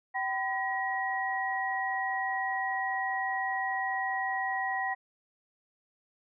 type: tone cluster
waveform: sine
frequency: 769 / 1010 / 1905 Hz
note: G5 / B5 / A#6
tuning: -33 / +39 / +37 cents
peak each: -32 / -38 / -32 dBFS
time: 0.14-4.95 s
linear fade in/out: 20 ms
effects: none